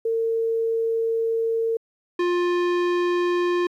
sine / square tone pair in turn, 454.2 / 352.4 Hz, A#4 / F4, -45 / +16 cents, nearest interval major third, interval 439 cents, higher first, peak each -20 / -20 dBFS, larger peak neither, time 0.05-1.77 / 2.19-3.67 s, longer first, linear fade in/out 5 ms, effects low-pass 3000 Hz 12 dB/octave + 10-bit

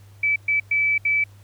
sine tone bursts at uneven times, 2306 Hz, D7, 32 cents flat, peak -17 dBFS, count 4, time 0.23-0.36 / 0.48-0.6 / 0.71-0.98 / 1.05-1.24 s, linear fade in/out 5 ms, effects added 100 Hz sine -45 dBFS peak until 1.43 s + pink hiss -57 dBFS RMS until 1.43 s

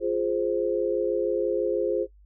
sine chord, F minor, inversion none, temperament equal, 349.2 / 415.3 / 523.3 Hz, F4 / Ab4 / C5, 0 / 0 / 0 cents, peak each -27 dBFS, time 0-2.07 s, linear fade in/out 50 ms, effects noise-tail reverb RT60 0.1 s tail -17 dB re dry + added 50 Hz sine -51 dBFS peak until 2.25 s

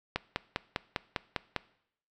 click train, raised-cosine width 0.3 ms, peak -13 dBFS, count 8, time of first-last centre 0.16-1.563 s, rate 4.99 Hz, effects noise-tail reverb RT60 0.7 s tail -20 dB re dry

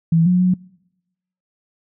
sine tone with pitch steps, 164.8 / 180.2 / 182.4 Hz, E3 / F#3 / F#3, 0 / -45 / -24 cents, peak -11 dBFS, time 0.12-0.54 s, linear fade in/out 5 ms, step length 140 ms, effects noise-tail reverb RT60 0.9 s tail -25 dB re dry

